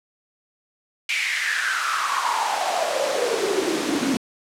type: noise with high-pass filter sweep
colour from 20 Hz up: pink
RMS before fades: -23 dBFS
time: 1.09-4.17 s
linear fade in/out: 2 ms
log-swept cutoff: 2400 to 240 Hz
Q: 6.8
effects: low-pass 8000 Hz 12 dB/octave